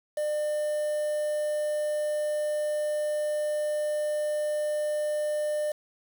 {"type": "tone with quantisation", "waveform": "triangle", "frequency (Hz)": 600, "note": "D5", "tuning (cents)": 37, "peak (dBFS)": -24, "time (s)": [0.17, 5.72], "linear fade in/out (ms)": 5, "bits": 7, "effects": []}